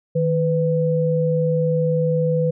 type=tone pair together; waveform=sine; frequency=157.3 / 499.4 Hz; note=D#3 / B4; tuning=+19 / +19 cents; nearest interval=octave + minor sixth; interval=2000 cents; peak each=-19 dBFS; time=0.15-2.51 s; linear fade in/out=10 ms; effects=none